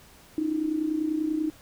sine tone with amplitude modulation, 311.1 Hz, D#4, in tune, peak -21 dBFS, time 0.38-1.5 s, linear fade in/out 0 ms, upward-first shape sine, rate 30.2 Hz, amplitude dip 70%, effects pink hiss -53 dBFS RMS until 1.61 s

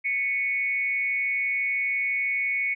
sine tone with frequency modulation, 2217 Hz, C#7, in tune, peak -23 dBFS, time 0.04-2.75 s, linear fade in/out 20 ms, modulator 220 Hz, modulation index 0.46, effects none

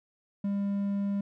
triangle tone, 200.2 Hz, G3, 37 cents sharp, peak -25 dBFS, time 0.44-1.21 s, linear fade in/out 5 ms, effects none

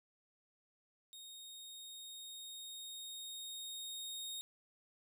sawtooth tone with level ramp, 3720 Hz, A#7, 4 cents flat, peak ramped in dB -48 to -39 dBFS, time 1.13-4.41 s, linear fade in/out 0 ms, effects none

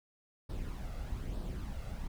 brown noise with flanger, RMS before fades -39 dBFS, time 0.49-2.08 s, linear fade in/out 10 ms, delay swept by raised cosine 0.21 to 1.51 ms, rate 1.1 Hz, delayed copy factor +0.5, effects none

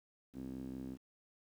sawtooth tone with band-pass filter, 65.3 Hz, C2, 3 cents flat, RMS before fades -45 dBFS, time 0.33-0.98 s, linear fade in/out 50 ms, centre 260 Hz, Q 3.8, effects 11-bit

